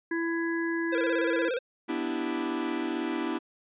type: harmonic tone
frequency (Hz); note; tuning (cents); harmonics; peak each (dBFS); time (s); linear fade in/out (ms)
333.5; E4; +20; 1 / 3 / 5 / 6; -28 / -40 / -33 / -42; 0.11-1.49; 5
type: tone with vibrato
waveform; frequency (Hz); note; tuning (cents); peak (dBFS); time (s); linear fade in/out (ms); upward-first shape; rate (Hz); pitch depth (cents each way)
square; 493.9; B4; 0; -28; 0.92-1.59; 10; square; 17; 90
type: chord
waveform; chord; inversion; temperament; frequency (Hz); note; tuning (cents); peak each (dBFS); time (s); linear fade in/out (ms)
45% pulse; E minor seventh; second; equal; 246.9 / 293.7 / 329.6 / 392; B3 / D4 / E4 / G4; 0 / 0 / 0 / 0; -35 / -34 / -32 / -38; 1.88-3.39; 20
effects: resampled to 8000 Hz